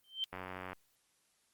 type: tone with exponential growth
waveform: sine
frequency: 3119 Hz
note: G7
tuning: 9 cents flat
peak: -29 dBFS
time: 0.04-0.24 s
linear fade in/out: 0 ms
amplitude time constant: 42 ms
type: click train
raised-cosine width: 0.5 ms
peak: -27 dBFS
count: 38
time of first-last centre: 0.33-0.731 s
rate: 92.3 Hz
effects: white hiss -74 dBFS RMS until 1.53 s + Opus 32 kbps